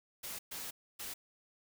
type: noise bursts at uneven times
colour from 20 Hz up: white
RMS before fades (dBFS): -43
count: 3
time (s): 0.23-0.39 / 0.51-0.71 / 0.99-1.14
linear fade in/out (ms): 10
effects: none